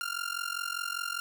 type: tone with amplitude modulation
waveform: sawtooth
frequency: 1396.9 Hz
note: F6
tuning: in tune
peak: -25 dBFS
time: 0.01-1.2 s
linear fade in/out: 0 ms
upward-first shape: sine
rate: 45 Hz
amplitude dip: 90%
effects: none